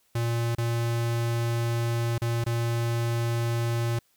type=tone with dropouts; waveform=square; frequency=117.1 Hz; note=A#2; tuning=8 cents sharp; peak=-25 dBFS; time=0.15-3.99 s; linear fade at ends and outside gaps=5 ms; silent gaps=0.551-0.581 / 2.181-2.217 / 2.441-2.463 s; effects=white hiss -67 dBFS RMS until 4.16 s